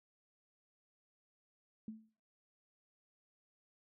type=tone with exponential decay; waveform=sine; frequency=218.6 Hz; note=A3; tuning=11 cents flat; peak=-39 dBFS; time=1.88-2.09 s; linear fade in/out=2 ms; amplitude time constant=44 ms; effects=noise-tail reverb RT60 0.4 s tail -17 dB re dry